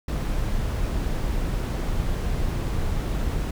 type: noise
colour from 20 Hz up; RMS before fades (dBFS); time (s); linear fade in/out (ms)
brown; -25; 0.08-3.51; 5
effects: none